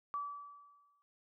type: tone with exponential decay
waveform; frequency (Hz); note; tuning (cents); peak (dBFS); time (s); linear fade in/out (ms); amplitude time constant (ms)
sine; 1152; D6; -34; -34; 0.14-1.02; 0; 190
effects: none